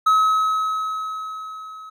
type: tone with level ramp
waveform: triangle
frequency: 1282 Hz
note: E6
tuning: 49 cents flat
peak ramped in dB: -10 to -34 dBFS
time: 0.06-1.9 s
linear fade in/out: 10 ms
effects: none